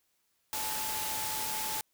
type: tone in noise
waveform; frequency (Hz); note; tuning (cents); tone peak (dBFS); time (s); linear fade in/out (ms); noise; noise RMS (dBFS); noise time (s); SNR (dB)
sine; 868; A5; -24; -39; 0.53-1.81; 0; white; -35; 0.53-1.81; -7
effects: white hiss -75 dBFS RMS until 1.93 s